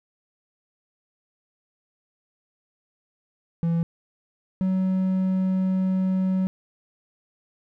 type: tone pair in turn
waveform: triangle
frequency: 167.5 / 187.71 Hz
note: E3 / F#3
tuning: +28 / +25 cents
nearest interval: major second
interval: 197 cents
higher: second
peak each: -18 dBFS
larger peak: neither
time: 3.63-3.83 / 4.61-6.47 s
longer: second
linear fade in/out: 0 ms
effects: none